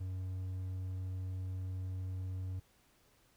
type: tone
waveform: triangle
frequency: 93 Hz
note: F#2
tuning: 9 cents sharp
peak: -35 dBFS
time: 0-2.6 s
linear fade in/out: 10 ms
effects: pink hiss -69 dBFS RMS until 3.36 s